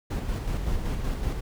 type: noise with tremolo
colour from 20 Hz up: brown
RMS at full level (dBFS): -27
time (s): 0.1-1.41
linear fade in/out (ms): 10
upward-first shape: square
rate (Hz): 5.3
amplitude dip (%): 35
effects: none